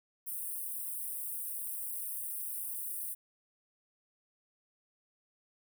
white high-pass noise, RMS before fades -39 dBFS, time 0.26-3.15 s, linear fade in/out 20 ms, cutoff 8600 Hz, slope 96 dB/octave, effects none

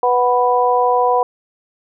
harmonic tone, 246.9 Hz, B3, in tune, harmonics 2 / 3 / 4, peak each -16 / -16 / -16 dBFS, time 0.03-1.23 s, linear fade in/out 2 ms, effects none

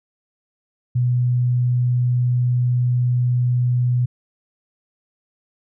sine tone, 123.47 Hz, B2, in tune, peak -15 dBFS, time 0.95-4.06 s, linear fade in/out 10 ms, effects none

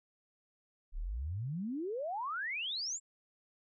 sine exponential sweep, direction up, 30.87 to 7640 Hz, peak -35 dBFS, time 0.92-3 s, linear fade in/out 50 ms, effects none

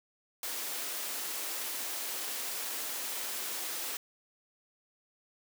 white high-pass noise, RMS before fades -37 dBFS, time 0.43-3.97 s, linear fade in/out 2 ms, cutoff 260 Hz, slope 24 dB/octave, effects none

